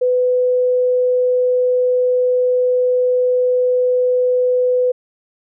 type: tone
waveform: sine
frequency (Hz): 500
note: B4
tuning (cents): +21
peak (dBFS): -12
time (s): 0.01-4.92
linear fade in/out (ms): 10
effects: none